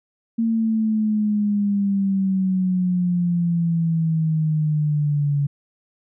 sine exponential sweep, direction down, 228.9 to 141.8 Hz, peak -17 dBFS, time 0.38-5.47 s, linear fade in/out 10 ms, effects none

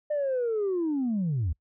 sine linear sweep, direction down, 606 to 69.3 Hz, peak -23 dBFS, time 0.1-1.53 s, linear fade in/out 10 ms, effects noise-tail reverb RT60 0.1 s tail -26 dB re dry + tanh soft clip ceiling -22 dBFS

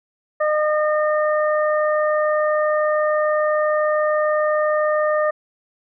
harmonic tone, 609 Hz, D#5, 37 cents flat, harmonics 1 / 2 / 3, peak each -17 / -23 / -27 dBFS, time 0.4-5.31 s, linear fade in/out 10 ms, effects none

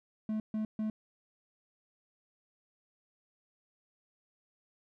triangle tone bursts, 216.4 Hz, A3, 29 cents flat, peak -29 dBFS, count 3, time 0.29-0.9 s, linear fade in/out 2 ms, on 110 ms, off 140 ms, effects none

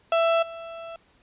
35% pulse tone with level steps, 664 Hz, E5, 12 cents sharp, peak -17 / -34 dBFS, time 0.12-0.96 s, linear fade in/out 2 ms, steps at 0.42 s, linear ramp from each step 10 ms, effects pink hiss -61 dBFS RMS until 1.22 s + resampled to 8000 Hz

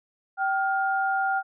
sine tone pair together, 774.9 / 1413 Hz, G5 / F6, -20 / +20 cents, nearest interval minor seventh, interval 1040 cents, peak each -24 / -26 dBFS, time 0.37-1.43 s, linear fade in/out 50 ms, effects none

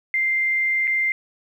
sine tone with dropouts, 2093 Hz, C7, in tune, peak -18 dBFS, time 0.14-1.12 s, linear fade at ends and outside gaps 1 ms, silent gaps 0.872-0.876 s, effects 9-bit

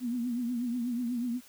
sine tone with vibrato, 241.4 Hz, B3, 39 cents flat, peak -29 dBFS, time 0-1.41 s, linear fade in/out 50 ms, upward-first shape triangle, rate 8.2 Hz, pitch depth 94 cents each way, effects white hiss -56 dBFS RMS until 1.48 s

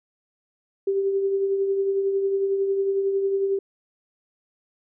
sine tone with tremolo, 392 Hz, G4, in tune, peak -18 dBFS, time 0.87-3.59 s, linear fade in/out 5 ms, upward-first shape triangle, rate 11 Hz, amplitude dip 45%, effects none

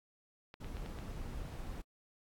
clicks, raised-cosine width 0.3 ms, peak -34 dBFS, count 5, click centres 0.541 / 0.645 / 0.769 / 0.861 / 0.988 s
brown noise, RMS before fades -43 dBFS, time 0.6-1.82 s, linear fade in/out 10 ms
effects AAC 64 kbps

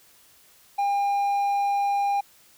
triangle tone, 804 Hz, G5, 44 cents sharp, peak -19 dBFS, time 0.78-2.21 s, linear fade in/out 10 ms, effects white hiss -56 dBFS RMS until 2.57 s

